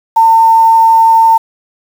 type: tone with quantisation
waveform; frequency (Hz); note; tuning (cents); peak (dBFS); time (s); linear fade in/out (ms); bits
sine; 903; A5; +45; -3; 0.16-1.38; 10; 5
effects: none